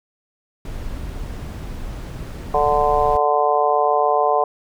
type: noise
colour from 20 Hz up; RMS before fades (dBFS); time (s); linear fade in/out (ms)
brown; -29; 0.65-3.17; 2
type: harmonic tone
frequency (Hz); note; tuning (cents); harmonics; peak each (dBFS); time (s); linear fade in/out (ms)
147.2; D3; +4; 3 / 4 / 5 / 6 / 7; -21 / -21 / -18 / -25 / -21; 2.54-4.44; 2
effects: none